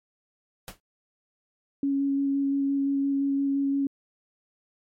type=noise with exponential decay; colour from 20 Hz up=pink; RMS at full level=-34 dBFS; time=0.68-0.8 s; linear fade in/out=0 ms; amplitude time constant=24 ms
type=tone with vibrato; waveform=sine; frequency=277.2 Hz; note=C#4; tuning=in tune; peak=-22 dBFS; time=1.83-3.87 s; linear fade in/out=2 ms; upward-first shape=square; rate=5.8 Hz; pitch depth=8 cents each way
effects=MP3 64 kbps